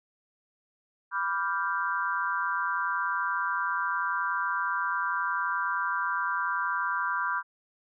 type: chord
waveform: sine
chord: G dominant seventh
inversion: first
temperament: equal with one note detuned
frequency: 987.8 / 1168.6 / 1396.9 / 1568 Hz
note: B5 / D6 / F6 / G6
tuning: 0 / -9 / 0 / 0 cents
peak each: -32 dBFS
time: 1.11-7.43 s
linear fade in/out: 50 ms
effects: none